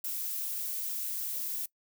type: noise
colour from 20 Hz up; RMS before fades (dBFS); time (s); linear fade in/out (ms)
violet; -35; 0.04-1.66; 5
effects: noise-tail reverb RT60 0.1 s tail -22 dB re dry

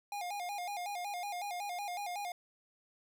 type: tone with vibrato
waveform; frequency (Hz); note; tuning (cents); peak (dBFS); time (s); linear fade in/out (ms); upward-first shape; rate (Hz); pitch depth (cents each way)
square; 762; G5; -49; -38; 0.12-2.32; 2; square; 5.4; 120
effects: none

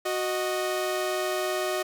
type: tone pair together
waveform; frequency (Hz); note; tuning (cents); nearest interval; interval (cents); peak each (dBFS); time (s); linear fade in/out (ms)
sawtooth; 368.7 / 620; F#4 / D#5; -6 / -6; major sixth; 900; -25; 0.05-1.83; 10
effects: none

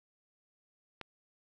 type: click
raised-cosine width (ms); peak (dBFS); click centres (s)
0.3; -25; 1.013
effects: none

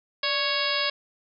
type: harmonic tone with a mistuned harmonic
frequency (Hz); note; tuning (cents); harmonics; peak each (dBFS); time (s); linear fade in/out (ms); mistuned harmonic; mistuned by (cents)
554.4; C#5; 0; 1 / 2 / 3 / 4 / 5 / 6 / 7 / 8 / 9; -32 / -32 / -32 / -32 / -32 / -32 / -32 / -32 / -32; 0.23-0.9; 5; 1; +88
effects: none

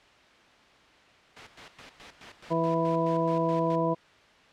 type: noise with tremolo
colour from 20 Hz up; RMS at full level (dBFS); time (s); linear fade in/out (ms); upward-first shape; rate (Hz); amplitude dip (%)
white; -41; 1.36-3.76; 10; square; 4.7; 75
type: harmonic tone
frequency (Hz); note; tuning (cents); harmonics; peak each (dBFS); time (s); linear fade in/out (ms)
164.9; E3; +1; 1 / 2 / 3 / 4 / 6; -30 / -30 / -30 / -30 / -30; 2.5-3.95; 20
effects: white hiss -56 dBFS RMS until 4.52 s + low-pass 3000 Hz 12 dB/octave

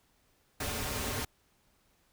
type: noise with comb filter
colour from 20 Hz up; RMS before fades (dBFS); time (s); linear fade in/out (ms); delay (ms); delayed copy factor
pink; -35; 0.6-1.25; 5; 6; -0.95
effects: pink hiss -70 dBFS RMS until 2.12 s

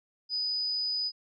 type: tone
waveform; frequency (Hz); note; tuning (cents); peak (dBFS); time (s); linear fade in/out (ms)
sine; 4978; D#8; 0; -28; 0.29-1.12; 50
effects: none

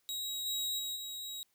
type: tone with level steps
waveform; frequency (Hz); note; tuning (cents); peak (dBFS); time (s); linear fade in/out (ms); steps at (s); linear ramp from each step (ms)
sawtooth; 3826; A#7; +44; -33 / -30 / -33 / -37; 0.09-1.43; 0; 0.45 / 0.78 / 0.95; 20
effects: white hiss -75 dBFS RMS until 1.54 s

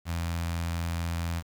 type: tone with notch filter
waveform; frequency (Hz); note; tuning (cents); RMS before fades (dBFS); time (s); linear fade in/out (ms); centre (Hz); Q
sawtooth; 84.3; E2; +39; -31; 0.05-1.43; 50; 390; 0.79
effects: 9-bit

